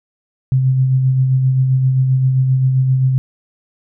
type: tone with tremolo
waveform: sine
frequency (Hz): 130.81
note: C3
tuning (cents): 0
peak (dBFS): -9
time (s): 0.52-3.18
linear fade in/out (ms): 0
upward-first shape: sine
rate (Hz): 7.6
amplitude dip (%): 35
effects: none